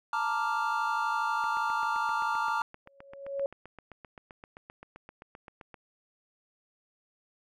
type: chord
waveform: triangle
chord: Bb major seventh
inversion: third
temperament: equal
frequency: 880 / 932.3 / 1174.7 / 1396.9 Hz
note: A5 / Bb5 / D6 / F6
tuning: 0 / 0 / 0 / 0 cents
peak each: -31 dBFS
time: 0.13-2.62 s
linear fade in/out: 2 ms
type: click train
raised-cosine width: 0.5 ms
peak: -31 dBFS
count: 34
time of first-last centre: 1.44-5.742 s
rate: 7.67 Hz
type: tone with exponential growth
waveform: sine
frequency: 554.4 Hz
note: C#5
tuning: in tune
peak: -25 dBFS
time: 2.86-3.46 s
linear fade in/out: 1 ms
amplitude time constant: 130 ms
effects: none

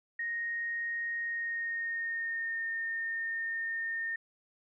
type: tone with pitch glide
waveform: sine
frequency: 1864.7 to 1826.3 Hz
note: A#6 to A#6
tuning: 0 to -36 cents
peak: -32 dBFS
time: 0.19-4.16 s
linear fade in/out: 5 ms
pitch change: -36 cents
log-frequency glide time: 1.21-2.67 s
effects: none

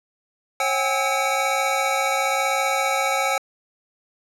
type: tone cluster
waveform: square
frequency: 543 / 758 / 819 / 1302 / 2259 Hz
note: C#5 / F#5 / G#5 / E6 / C#7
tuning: -36 / +42 / -24 / -22 / +32 cents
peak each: -27 dBFS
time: 0.6-3.38 s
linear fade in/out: 2 ms
effects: low-pass 11000 Hz 12 dB/octave

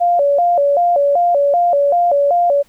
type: tone with vibrato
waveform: sine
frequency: 630 Hz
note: D#5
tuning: 21 cents sharp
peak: -10 dBFS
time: 0-2.63 s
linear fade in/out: 20 ms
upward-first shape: square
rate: 2.6 Hz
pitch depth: 180 cents each way
effects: pink hiss -54 dBFS RMS until 2.68 s

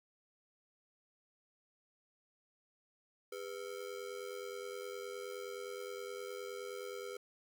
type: ring-modulated tone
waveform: square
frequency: 449 Hz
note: A4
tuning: 35 cents sharp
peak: -40 dBFS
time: 3.32-7.17 s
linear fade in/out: 5 ms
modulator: 44.8 Hz
effects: 11-bit

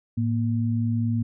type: tone pair together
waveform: sine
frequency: 110.2 / 234.8 Hz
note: A2 / A#3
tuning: +3 / +13 cents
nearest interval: octave + minor second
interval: 1310 cents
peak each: -23 / -25 dBFS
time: 0.17-1.23 s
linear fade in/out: 10 ms
effects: none

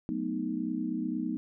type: chord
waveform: sine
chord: B dominant seventh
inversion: second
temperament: equal with one note detuned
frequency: 185 / 220 / 248.9 / 311.1 Hz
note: F#3 / A3 / B3 / D#4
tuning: 0 / 0 / +14 / 0 cents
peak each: -38 / -36 / -34 / -34 dBFS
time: 0.09-1.37 s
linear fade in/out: 0 ms
effects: none

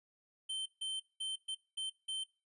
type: tone bursts at uneven times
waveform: square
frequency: 3100 Hz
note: G7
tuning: 20 cents flat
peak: -37 dBFS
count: 6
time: 0.49-0.66 / 0.81-1 / 1.2-1.36 / 1.48-1.55 / 1.77-1.9 / 2.08-2.24 s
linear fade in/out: 10 ms
effects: noise-tail reverb RT60 0.3 s tail -20 dB re dry + resampled to 24000 Hz

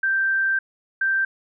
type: tone pair in turn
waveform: sine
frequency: 1568 / 1568 Hz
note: G6 / G6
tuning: 0 / 0 cents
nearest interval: unison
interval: 0 cents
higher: neither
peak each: -18 dBFS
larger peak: neither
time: 0.03-0.59 / 1.01-1.25 s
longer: first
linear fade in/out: 5 ms
effects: none

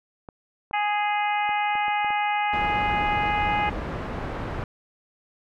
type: clicks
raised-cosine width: 1 ms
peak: -25 dBFS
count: 7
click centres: 0.288 / 0.711 / 1.492 / 1.754 / 1.882 / 2.046 / 2.105 s
type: harmonic tone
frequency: 415.3 Hz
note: G#4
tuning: in tune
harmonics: 2 / 3 / 4 / 5 / 6 / 7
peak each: -23 / -33 / -34 / -30 / -33 / -38 dBFS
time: 0.73-3.7 s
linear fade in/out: 10 ms
type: low-pass noise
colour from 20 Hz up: pink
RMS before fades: -31 dBFS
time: 2.53-4.64 s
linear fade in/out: 2 ms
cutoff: 1500 Hz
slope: 12 dB/octave
effects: none

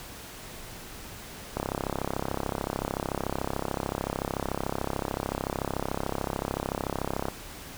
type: click train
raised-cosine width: 1 ms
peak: -14 dBFS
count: 193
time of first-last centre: 1.57-7.284 s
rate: 33.6 Hz
effects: pink hiss -43 dBFS RMS until 7.77 s

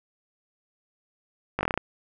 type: slowing click train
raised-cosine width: 0.5 ms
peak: -10 dBFS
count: 8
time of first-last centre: 1.59-1.776 s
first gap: 19 ms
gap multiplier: 1.11
effects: none

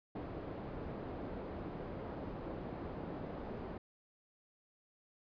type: low-pass noise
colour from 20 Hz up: white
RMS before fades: -44 dBFS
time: 0.15-3.78 s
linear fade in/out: 5 ms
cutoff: 500 Hz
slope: 12 dB/octave
effects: resampled to 11025 Hz

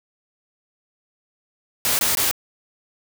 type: noise bursts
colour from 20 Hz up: white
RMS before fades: -20 dBFS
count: 3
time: 1.85-2.312 s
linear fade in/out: 0 ms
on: 140 ms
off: 21 ms
effects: none

